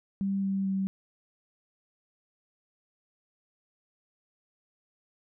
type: tone with pitch steps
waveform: sine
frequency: 196 / 194.42 / 192.86 Hz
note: G3 / G3 / G3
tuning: 0 / -14 / -28 cents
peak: -26 dBFS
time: 0.21-0.87 s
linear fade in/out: 0 ms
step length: 220 ms
effects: none

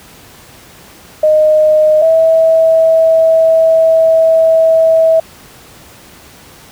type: tone pair in turn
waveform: sine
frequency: 617 / 648.8 Hz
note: D#5 / E5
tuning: -15 / -28 cents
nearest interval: minor second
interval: 87 cents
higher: second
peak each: -5 dBFS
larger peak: neither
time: 1.23-2.02 / 2.02-5.2 s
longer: second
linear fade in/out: 5 ms
effects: pink hiss -38 dBFS RMS until 6.71 s + high-pass 60 Hz 12 dB/octave

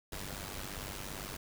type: noise with amplitude modulation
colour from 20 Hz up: pink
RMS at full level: -39 dBFS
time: 0.12-1.37 s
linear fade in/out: 5 ms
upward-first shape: sine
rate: 97.6 Hz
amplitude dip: 75%
effects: none

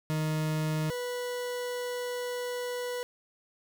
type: tone pair in turn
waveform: 40% pulse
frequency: 155.5 / 491.5 Hz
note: D#3 / B4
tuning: -1 / -8 cents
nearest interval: octave + minor sixth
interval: 1993 cents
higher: second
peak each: -27 / -31 dBFS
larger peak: first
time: 0.1-0.9 / 0.9-3.03 s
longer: second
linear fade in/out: 0 ms
effects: 9-bit

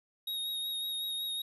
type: tone with vibrato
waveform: square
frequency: 3758 Hz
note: A#7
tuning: 13 cents sharp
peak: -34 dBFS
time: 0.27-1.42 s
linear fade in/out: 5 ms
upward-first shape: triangle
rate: 5.4 Hz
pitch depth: 24 cents each way
effects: none

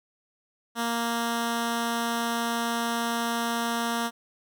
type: tone with notch filter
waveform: 10% pulse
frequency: 233.1 Hz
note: A#3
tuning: in tune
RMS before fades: -28 dBFS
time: 0.75-4.11 s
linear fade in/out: 50 ms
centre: 530 Hz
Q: 2
effects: none

